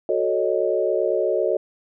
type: chord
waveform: sine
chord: D# half-diminished seventh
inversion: first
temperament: equal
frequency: 370 / 440 / 554.4 / 622.3 Hz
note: F#4 / A4 / C#5 / D#5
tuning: 0 / 0 / 0 / 0 cents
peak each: -24 dBFS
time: 0.09-1.57 s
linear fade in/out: 2 ms
effects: none